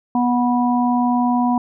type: harmonic tone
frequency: 244.6 Hz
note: B3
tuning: 16 cents flat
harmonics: 1 / 3 / 4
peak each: -16 / -21 / -22 dBFS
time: 0.15-1.58 s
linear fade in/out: 2 ms
effects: none